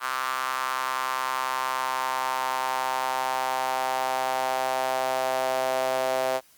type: tone with high-pass filter sweep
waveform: sawtooth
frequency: 130.3 Hz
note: C3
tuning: 7 cents flat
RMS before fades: -27 dBFS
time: 0-6.41 s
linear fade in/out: 50 ms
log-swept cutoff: 1200 to 610 Hz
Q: 3.9
effects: white hiss -58 dBFS RMS until 6.57 s + Opus 24 kbps